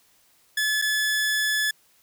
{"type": "tone with dropouts", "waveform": "sawtooth", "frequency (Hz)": 1720, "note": "A6", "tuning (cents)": -40, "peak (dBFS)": -18, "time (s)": [0.57, 1.71], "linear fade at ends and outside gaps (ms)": 5, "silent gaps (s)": [0.817, 0.821], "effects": ["white hiss -61 dBFS RMS until 2.02 s"]}